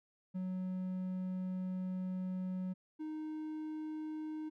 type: tone pair in turn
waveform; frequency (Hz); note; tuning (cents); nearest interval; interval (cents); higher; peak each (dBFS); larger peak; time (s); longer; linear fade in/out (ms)
triangle; 185 / 310.1; F#3 / D#4; 0 / -6; major sixth; 894; second; -34 / -37; first; 0.34-2.74 / 2.99-4.5; first; 20
effects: none